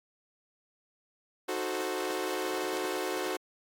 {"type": "chord", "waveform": "sawtooth", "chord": "D# diminished seventh", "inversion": "none", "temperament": "equal", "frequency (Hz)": [311.1, 370, 440, 523.3], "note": ["D#4", "F#4", "A4", "C5"], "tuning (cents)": [0, 0, 0, 0], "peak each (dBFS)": [-35, -30, -34, -34], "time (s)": [1.48, 3.37], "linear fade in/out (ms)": 10, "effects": ["AAC 64 kbps"]}